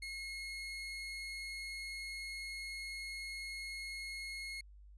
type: tone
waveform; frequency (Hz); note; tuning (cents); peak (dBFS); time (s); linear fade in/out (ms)
30% pulse; 2162; C#7; -44; -39; 0.02-4.61; 5
effects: added 50 Hz sine -54 dBFS peak until 4.97 s + resampled to 24000 Hz